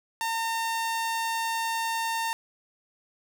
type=tone; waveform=sawtooth; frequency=910 Hz; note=A#5; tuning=42 cents flat; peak=-23 dBFS; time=0.21-2.33 s; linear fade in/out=0 ms; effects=none